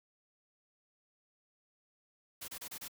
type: noise bursts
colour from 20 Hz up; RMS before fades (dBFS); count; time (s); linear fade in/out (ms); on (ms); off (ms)
white; -44; 5; 2.41-2.882; 10; 72; 28
effects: none